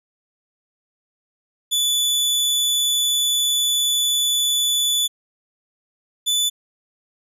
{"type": "tone pair in turn", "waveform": "sawtooth", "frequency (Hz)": [3469, 3487], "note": ["A7", "A7"], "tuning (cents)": [-25, -16], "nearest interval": "unison", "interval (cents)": 9, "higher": "second", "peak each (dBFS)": -14, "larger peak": "neither", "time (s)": [[1.71, 5.08], [6.26, 6.5]], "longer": "first", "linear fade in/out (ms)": 20, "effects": ["resampled to 32000 Hz"]}